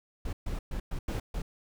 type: noise bursts at uneven times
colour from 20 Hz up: brown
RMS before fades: -33 dBFS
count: 6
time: 0.25-0.33 / 0.46-0.59 / 0.71-0.8 / 0.91-0.99 / 1.08-1.2 / 1.34-1.42 s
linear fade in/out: 5 ms
effects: none